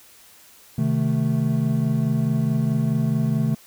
triangle chord, A diminished, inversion first, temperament equal, 130.81 / 155.56 / 220 Hz, C3 / Eb3 / A3, 0 / 0 / 0 cents, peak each -21 dBFS, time 0.78-3.55 s, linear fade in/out 5 ms, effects white hiss -50 dBFS RMS until 3.66 s

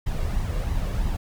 brown noise with flanger, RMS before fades -25 dBFS, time 0.06-1.17 s, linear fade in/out 10 ms, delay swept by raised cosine 1 to 1.82 ms, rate 3 Hz, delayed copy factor +0.5, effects none

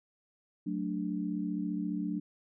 sine chord, D major, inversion first, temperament equal, 185 / 220 / 293.7 Hz, F#3 / A3 / D4, 0 / 0 / 0 cents, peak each -35 / -37 / -35 dBFS, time 0.66-2.2 s, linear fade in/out 10 ms, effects none

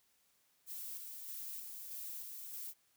violet noise with tremolo, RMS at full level -45 dBFS, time 0.66-2.74 s, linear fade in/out 50 ms, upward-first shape square, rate 1.6 Hz, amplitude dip 30%, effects white hiss -74 dBFS RMS until 2.96 s

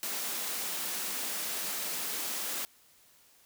white high-pass noise, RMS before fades -35 dBFS, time 0.03-2.65 s, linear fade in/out 0 ms, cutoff 170 Hz, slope 48 dB/octave, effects white hiss -62 dBFS RMS until 3.45 s

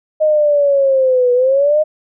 sine linear two-way sweep, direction down then up, 623 to 487.6 to 623 Hz, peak -9 dBFS, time 0.2-1.84 s, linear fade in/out 20 ms, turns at 1.33 s, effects none

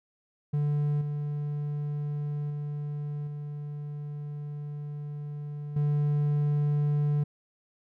triangle tone with level steps, 146.83 Hz, D3, in tune, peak -22 / -27 / -29 / -32 / -21 dBFS, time 0.53-7.24 s, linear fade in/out 10 ms, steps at 1.01 / 2.5 / 3.27 / 5.76 s, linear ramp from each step 5 ms, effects none

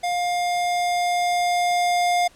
square tone with level ramp, 707 Hz, F5, 21 cents sharp, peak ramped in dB -22 to -18 dBFS, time 0.03-2.28 s, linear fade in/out 10 ms, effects pink hiss -53 dBFS RMS until 2.35 s + low-pass 10000 Hz 12 dB/octave

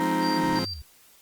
30% pulse chord, F minor, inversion none, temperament just, 174.61 / 209.5 / 261.9 Hz, F3 / Ab3 / C4, 0 / +15 / +2 cents, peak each -28 / -31 / -27 dBFS, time 0-0.65 s, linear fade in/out 5 ms
harmonic tone, 311.1 Hz, D#4, in tune, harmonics 1 / 3 / 5 / 6, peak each -27 / -26 / -41 / -36 dBFS, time 0-0.59 s, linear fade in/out 0 ms
sine tone with tremolo, 4699 Hz, D8, in tune, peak -31 dBFS, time 0.2-0.83 s, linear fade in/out 50 ms, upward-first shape square, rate 2.8 Hz, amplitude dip 80%
sine linear sweep, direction down, 184.3 to 65.41 Hz, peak -36 dBFS, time 0.29-0.82 s, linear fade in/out 5 ms
effects white hiss -56 dBFS RMS until 1.21 s + Opus 32 kbps

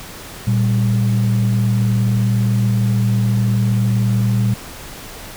sine tone pair together, 116.54 / 196 Hz, A#2 / G3, 0 / 0 cents, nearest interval major sixth, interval 900 cents, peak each -13 / -18 dBFS, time 0.47-4.54 s, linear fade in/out 5 ms, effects tanh soft clip ceiling -7 dBFS + pink hiss -34 dBFS RMS until 5.36 s

